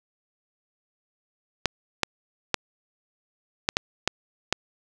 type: clicks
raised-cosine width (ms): 0.2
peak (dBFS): -3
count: 7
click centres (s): 1.657 / 2.033 / 2.543 / 3.689 / 3.769 / 4.076 / 4.526
effects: none